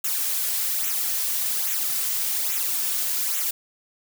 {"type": "noise with flanger", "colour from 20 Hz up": "blue", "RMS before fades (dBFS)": -25, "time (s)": [0.04, 3.51], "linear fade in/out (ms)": 5, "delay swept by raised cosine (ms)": [0.2, 3.8], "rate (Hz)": 1.2, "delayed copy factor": -0.7, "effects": []}